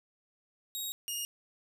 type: tone pair in turn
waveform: 15% pulse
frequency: 3784 / 2845 Hz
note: A#7 / F7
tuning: +25 / +31 cents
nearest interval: perfect fourth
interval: 494 cents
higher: first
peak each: -28 / -27 dBFS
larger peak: second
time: 0.75-0.92 / 1.08-1.25 s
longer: neither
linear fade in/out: 0 ms
effects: none